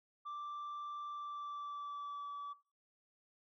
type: tone with pitch glide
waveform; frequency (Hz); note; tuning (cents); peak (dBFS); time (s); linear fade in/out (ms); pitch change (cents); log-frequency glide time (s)
sine; 1174.7 to 1149.9; D6 to D6; 0 to -37; -39; 0.25-2.54; 20; -37; 1.08-2.3
effects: noise-tail reverb RT60 0.4 s tail -23 dB re dry + tanh soft clip ceiling -41 dBFS

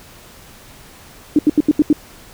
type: tone bursts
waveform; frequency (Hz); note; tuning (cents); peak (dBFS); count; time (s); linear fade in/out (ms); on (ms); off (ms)
sine; 300; D4; +37; -7; 6; 1.36-1.929; 2; 29; 79
effects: pink hiss -42 dBFS RMS until 2.33 s

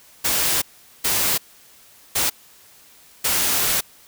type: noise bursts at uneven times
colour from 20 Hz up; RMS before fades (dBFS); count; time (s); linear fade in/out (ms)
white; -20; 4; 0.24-0.62 / 1.04-1.38 / 2.15-2.3 / 3.24-3.81; 10
effects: white hiss -50 dBFS RMS until 4.07 s

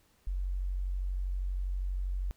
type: tone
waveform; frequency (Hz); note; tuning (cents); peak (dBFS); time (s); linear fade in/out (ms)
sine; 46.25; F#1; 0; -30; 0.27-2.31; 0
effects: pink hiss -68 dBFS RMS until 2.36 s

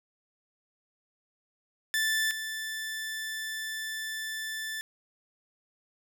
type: tone pair in turn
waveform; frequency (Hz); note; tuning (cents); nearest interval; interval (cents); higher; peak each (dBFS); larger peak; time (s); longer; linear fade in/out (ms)
sawtooth; 1760 / 1760; A6 / A6; 0 / 0; unison; 0; neither; -22 / -30; first; 1.94-2.31 / 2.31-4.81; second; 0
effects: 10-bit

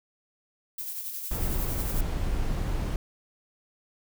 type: noise with tremolo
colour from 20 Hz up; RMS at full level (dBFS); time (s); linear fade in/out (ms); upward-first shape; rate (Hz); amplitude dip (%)
violet; -34; 0.78-2.01; 5; sine; 11; 40
type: noise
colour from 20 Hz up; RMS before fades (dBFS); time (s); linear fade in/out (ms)
brown; -28; 1.31-2.96; 2
effects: none

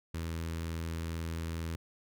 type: tone with notch filter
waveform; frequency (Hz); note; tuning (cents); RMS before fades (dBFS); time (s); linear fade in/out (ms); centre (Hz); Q
sawtooth; 82.3; E2; -2; -37; 0.14-1.76; 5; 710; 1.5
effects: none

